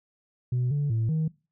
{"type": "tone with pitch steps", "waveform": "sine", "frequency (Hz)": [124.4, 144.7, 112.4, 158], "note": ["B2", "D3", "A2", "D#3"], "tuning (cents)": [13, -25, 37, 27], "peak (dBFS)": -21, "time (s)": [0.52, 1.28], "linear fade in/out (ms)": 5, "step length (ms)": 190, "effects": ["noise-tail reverb RT60 0.3 s tail -22 dB re dry", "tanh soft clip ceiling -21 dBFS"]}